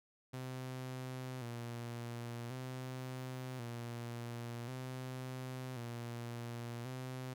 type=tone with vibrato; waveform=sawtooth; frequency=123.5 Hz; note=B2; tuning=in tune; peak=-38 dBFS; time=0.33-7.34 s; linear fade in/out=10 ms; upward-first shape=square; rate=0.46 Hz; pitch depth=70 cents each way; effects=none